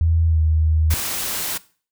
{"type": "tone with pitch glide", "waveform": "sine", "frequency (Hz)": [82.1, 78.89], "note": ["E2", "D#2"], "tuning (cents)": [-6, 24], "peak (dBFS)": -14, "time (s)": [0.01, 0.94], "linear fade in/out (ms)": 0, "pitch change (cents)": -70, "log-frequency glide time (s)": [0.27, 0.39]}
{"type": "noise", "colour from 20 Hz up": "white", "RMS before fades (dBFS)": -25, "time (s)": [0.9, 1.58], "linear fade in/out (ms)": 10}
{"effects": ["noise-tail reverb RT60 0.4 s tail -19 dB re dry"]}